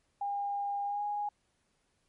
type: tone with pitch glide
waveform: sine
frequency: 807 to 825.4 Hz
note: G#5 to G#5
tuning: -50 to -11 cents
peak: -31 dBFS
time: 0.21-1.29 s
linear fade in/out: 5 ms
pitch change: +39 cents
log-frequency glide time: 0.85-1.03 s
effects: pink hiss -75 dBFS RMS until 2.08 s + MP3 48 kbps